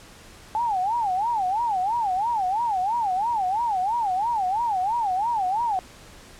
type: tone with vibrato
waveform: sine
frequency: 836 Hz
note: G#5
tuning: 11 cents sharp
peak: -21 dBFS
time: 0.55-5.79 s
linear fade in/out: 0 ms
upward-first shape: sine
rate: 3 Hz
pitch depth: 240 cents each way
effects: pink hiss -47 dBFS RMS until 6.39 s + low-pass 10000 Hz 12 dB/octave